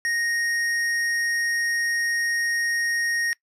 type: tone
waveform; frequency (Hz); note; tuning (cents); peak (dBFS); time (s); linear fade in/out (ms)
square; 1864.7; A#6; 0; -23; 0.05-3.33; 0
effects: noise-tail reverb RT60 0.1 s tail -22 dB re dry + low-pass 10000 Hz 12 dB/octave